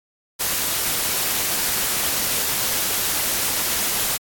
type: noise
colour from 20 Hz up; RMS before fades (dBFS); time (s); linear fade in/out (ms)
white; -22; 0.39-4.18; 20
effects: AAC 64 kbps